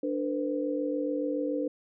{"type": "tone cluster", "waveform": "sine", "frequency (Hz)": [293.6, 463, 510], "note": ["D4", "A#4", "C5"], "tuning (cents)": [0, -12, -44], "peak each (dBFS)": [-30, -35, -32], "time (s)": [0.03, 1.68], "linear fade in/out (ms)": 5, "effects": []}